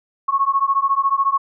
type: beating tone pair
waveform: sine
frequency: 1092 / 1106 Hz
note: C#6 / C#6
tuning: -26 / -4 cents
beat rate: 14 Hz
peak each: -18 dBFS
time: 0.28-1.38 s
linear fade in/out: 10 ms
effects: none

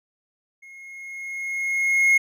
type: tone with level ramp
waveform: triangle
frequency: 2157 Hz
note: C#7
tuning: 48 cents flat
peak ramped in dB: -41 to -11 dBFS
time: 0.62-2.18 s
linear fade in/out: 10 ms
effects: none

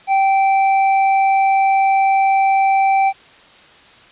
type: tone with tanh clipping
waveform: sine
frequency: 778 Hz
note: G5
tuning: 13 cents flat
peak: -13 dBFS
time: 0.07-3.13 s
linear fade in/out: 50 ms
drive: 11 dB
effects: white hiss -45 dBFS RMS until 4.11 s + resampled to 8000 Hz

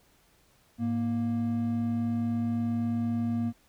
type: tone pair together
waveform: triangle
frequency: 106 / 234.4 Hz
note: G#2 / A#3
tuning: +36 / +10 cents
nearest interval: octave + major second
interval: 1374 cents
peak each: -31 / -25 dBFS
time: 0.78-3.53 s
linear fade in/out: 50 ms
effects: pink hiss -64 dBFS RMS until 3.68 s

